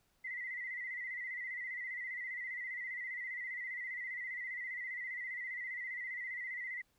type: tone with vibrato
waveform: sine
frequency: 1998 Hz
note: B6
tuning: 20 cents sharp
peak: -39 dBFS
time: 0.24-6.82 s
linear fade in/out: 10 ms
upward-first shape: square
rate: 15 Hz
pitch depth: 50 cents each way
effects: pink hiss -75 dBFS RMS until 6.98 s